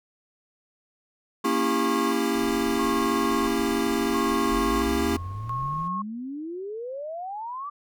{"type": "tone with tremolo", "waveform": "sine", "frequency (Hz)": 1087, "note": "C#6", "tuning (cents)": -34, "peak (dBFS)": -27, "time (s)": [1.44, 6.02], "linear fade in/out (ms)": 5, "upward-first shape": "square", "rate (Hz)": 0.74, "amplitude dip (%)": 75}
{"type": "chord", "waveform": "square", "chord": "A# diminished seventh", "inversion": "none", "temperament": "equal with one note detuned", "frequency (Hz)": [233.1, 277.2, 329.6, 398.8], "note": ["A#3", "C#4", "E4", "G4"], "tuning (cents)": [0, 0, 0, 30], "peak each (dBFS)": -29, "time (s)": [1.44, 5.17], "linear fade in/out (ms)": 10}
{"type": "noise", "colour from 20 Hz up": "brown", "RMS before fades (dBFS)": -43, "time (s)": [2.35, 5.88], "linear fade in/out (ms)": 2}
{"type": "exponential sweep", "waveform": "sine", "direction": "up", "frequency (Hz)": [41.62, 1190], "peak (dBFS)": -31, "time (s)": [4.51, 7.7], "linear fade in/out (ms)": 10}
{"effects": []}